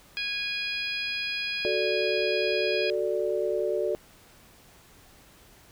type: harmonic tone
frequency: 825 Hz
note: G#5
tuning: 12 cents flat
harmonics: 2 / 3 / 4 / 5 / 6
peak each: -38 / -31 / -36 / -40 / -35 dBFS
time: 0.17-2.9 s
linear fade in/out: 0 ms
type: chord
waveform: sine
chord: D major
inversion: first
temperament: equal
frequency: 370 / 440 / 587.3 Hz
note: F#4 / A4 / D5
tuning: 0 / 0 / 0 cents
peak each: -29 dBFS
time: 1.65-3.95 s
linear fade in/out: 0 ms
effects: pink hiss -55 dBFS RMS until 5.71 s